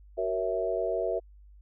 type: chord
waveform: sine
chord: F# dominant seventh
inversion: none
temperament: equal with one note detuned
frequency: 374.7 / 466.2 / 554.4 / 659.3 Hz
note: F#4 / A#4 / C#5 / E5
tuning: +22 / 0 / 0 / 0 cents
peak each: -33 / -32 / -35 / -30 dBFS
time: 0.17-1.2 s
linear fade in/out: 20 ms
effects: added 50 Hz sine -50 dBFS peak until 1.61 s